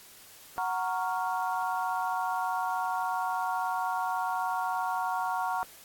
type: chord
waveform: sine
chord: Gb major seventh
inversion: none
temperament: equal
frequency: 740 / 932.3 / 1108.7 / 1396.9 Hz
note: Gb5 / Bb5 / Db6 / F6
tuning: 0 / 0 / 0 / 0 cents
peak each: -32 / -32 / -35 / -37 dBFS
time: 0.58-5.63 s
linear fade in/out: 0 ms
effects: white hiss -52 dBFS RMS until 5.84 s + AAC 64 kbps